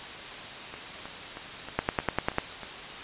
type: two click trains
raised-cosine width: 0.5 ms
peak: -9 / -24 dBFS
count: 7 / 7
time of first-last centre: 1.79-2.384 / 0.74-2.633 s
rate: 10.1 / 3.17 Hz
effects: white hiss -39 dBFS RMS until 3.03 s + resampled to 8000 Hz